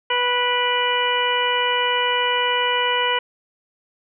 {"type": "harmonic tone with a mistuned harmonic", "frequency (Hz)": 491.6, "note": "B4", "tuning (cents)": -8, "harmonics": [1, 2, 3, 4, 5, 6], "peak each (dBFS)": [-25, -22, -27, -26, -28, -23], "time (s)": [0.1, 3.19], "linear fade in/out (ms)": 5, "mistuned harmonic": 5, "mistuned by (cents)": -42, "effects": []}